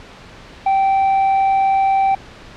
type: tone with tanh clipping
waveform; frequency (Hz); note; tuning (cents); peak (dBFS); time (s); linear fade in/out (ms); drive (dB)
sine; 778; G5; -13; -13; 0.66-2.15; 5; 4
effects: pink hiss -39 dBFS RMS until 2.56 s + low-pass 4000 Hz 12 dB/octave